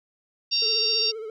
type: harmonic tone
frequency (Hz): 926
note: A#5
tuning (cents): -12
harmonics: 3 / 4 / 5 / 6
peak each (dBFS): -31 / -31 / -24 / -24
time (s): 0.51-1.12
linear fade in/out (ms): 20
type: tone with vibrato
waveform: triangle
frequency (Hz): 441.1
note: A4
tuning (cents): +4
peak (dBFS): -30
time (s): 0.62-1.3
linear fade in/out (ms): 2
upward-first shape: sine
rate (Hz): 15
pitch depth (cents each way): 59
effects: none